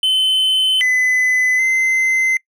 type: tone with pitch steps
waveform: triangle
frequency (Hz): 3055 / 2013 / 2063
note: G7 / B6 / C7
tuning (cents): -45 / +33 / -25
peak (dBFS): -11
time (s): 0.03-2.37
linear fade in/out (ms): 2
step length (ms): 780
effects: noise-tail reverb RT60 0.1 s tail -23 dB re dry